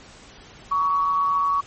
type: tone with amplitude modulation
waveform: sine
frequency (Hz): 1123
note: C#6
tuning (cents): +22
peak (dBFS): -16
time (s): 0.71-1.61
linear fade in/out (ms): 10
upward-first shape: sine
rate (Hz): 167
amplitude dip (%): 45
effects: pink hiss -46 dBFS RMS until 1.66 s + MP3 32 kbps